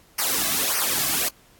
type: noise with flanger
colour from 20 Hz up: white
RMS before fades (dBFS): -23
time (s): 0.18-1.29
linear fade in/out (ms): 10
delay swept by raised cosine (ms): 0.26 to 2.16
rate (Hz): 1.7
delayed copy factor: -0.95
effects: pink hiss -55 dBFS RMS until 1.59 s + AAC 64 kbps